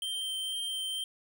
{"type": "tone with vibrato", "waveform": "square", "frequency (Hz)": 3136, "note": "G7", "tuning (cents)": 0, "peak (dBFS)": -33, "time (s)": [0.02, 1.04], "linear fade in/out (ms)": 2, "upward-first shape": "sine", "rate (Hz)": 2.1, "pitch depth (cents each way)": 9, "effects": []}